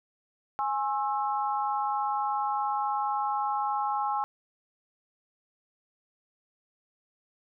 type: chord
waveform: sine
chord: Ab augmented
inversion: none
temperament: equal with one note detuned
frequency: 830.6 / 1074.1 / 1318.5 Hz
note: Ab5 / C6 / E6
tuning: 0 / +45 / 0 cents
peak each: -28 / -32 / -34 dBFS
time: 0.59-4.24 s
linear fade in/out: 0 ms
effects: none